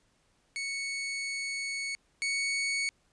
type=tone pair in turn; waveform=sawtooth; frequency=2217 / 2225 Hz; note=C#7 / C#7; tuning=0 / +6 cents; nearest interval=unison; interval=6 cents; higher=second; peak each=-29 / -25 dBFS; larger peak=second; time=0.56-1.95 / 2.22-2.89 s; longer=first; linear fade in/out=0 ms; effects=pink hiss -70 dBFS RMS until 3.12 s + resampled to 22050 Hz